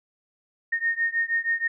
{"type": "beating tone pair", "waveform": "sine", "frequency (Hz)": [1840, 1846.3], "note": ["A#6", "A#6"], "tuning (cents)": [-23, -17], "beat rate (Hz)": 6.3, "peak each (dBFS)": [-25, -26], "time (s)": [0.72, 1.68], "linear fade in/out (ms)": 10, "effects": []}